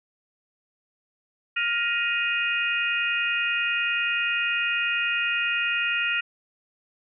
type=harmonic tone with a mistuned harmonic; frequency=470 Hz; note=A#4; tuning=14 cents sharp; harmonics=3 / 4 / 5 / 6; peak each=-28 / -29 / -26 / -30 dBFS; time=1.56-6.21 s; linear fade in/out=10 ms; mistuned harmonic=5; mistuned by=+100 cents; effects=none